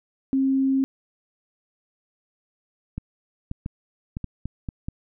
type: tone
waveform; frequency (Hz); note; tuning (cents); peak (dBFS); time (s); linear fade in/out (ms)
sine; 268; C4; +42; -18; 0.33-0.84; 0
type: clicks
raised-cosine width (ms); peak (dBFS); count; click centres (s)
5; -17; 8; 2.98 / 3.514 / 3.661 / 4.169 / 4.243 / 4.456 / 4.688 / 4.885
effects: none